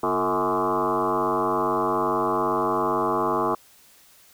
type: tone with frequency modulation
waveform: sine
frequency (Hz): 740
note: F#5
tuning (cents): 0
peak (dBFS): -20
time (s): 0.03-3.55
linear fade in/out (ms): 5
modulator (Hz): 97.6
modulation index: 4.9
effects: white hiss -54 dBFS RMS until 4.33 s